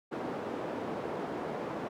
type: band-pass noise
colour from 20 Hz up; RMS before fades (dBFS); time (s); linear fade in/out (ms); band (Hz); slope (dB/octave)
white; -37; 0.11-1.89; 20; 200 to 610; 12
effects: none